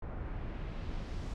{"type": "noise with low-pass filter sweep", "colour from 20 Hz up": "brown", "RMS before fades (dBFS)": -39, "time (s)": [0.02, 1.34], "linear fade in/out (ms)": 5, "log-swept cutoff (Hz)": [1400, 7000], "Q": 1.1, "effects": []}